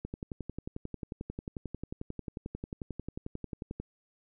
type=click train; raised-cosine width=3 ms; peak=-24 dBFS; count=43; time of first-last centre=0.05-3.8 s; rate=11.2 Hz; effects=none